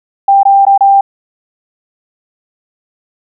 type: tone with dropouts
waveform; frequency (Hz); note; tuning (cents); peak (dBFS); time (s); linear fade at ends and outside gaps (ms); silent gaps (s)
sine; 791; G5; +15; -3; 0.28-1.01; 5; 0.432-0.452 / 0.652-0.666 / 0.778-0.807
effects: none